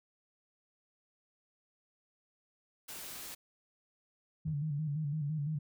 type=noise; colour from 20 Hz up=white; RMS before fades=-45 dBFS; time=2.88-3.35 s; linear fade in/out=10 ms
type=tone with vibrato; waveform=sine; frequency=149.7 Hz; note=D3; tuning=33 cents sharp; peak=-32 dBFS; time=4.45-5.59 s; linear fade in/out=10 ms; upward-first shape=square; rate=5.9 Hz; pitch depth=73 cents each way
type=tone with exponential decay; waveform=triangle; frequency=85.9 Hz; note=F2; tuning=28 cents flat; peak=-36 dBFS; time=4.47-4.6 s; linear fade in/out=5 ms; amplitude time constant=27 ms
effects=none